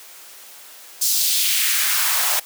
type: noise with high-pass filter sweep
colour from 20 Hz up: white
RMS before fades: -19 dBFS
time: 1.01-2.4 s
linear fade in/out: 10 ms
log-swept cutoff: 5800 to 680 Hz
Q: 1.6
effects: white hiss -42 dBFS RMS until 2.45 s + high-pass 400 Hz 12 dB/octave